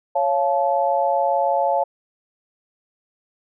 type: chord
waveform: sine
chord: Db augmented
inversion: none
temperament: just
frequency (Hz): 554.4 / 693 / 866.2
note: Db5 / F5 / A5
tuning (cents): 0 / -14 / -27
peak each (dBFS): -21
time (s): 0.15-1.84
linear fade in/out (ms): 10
effects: none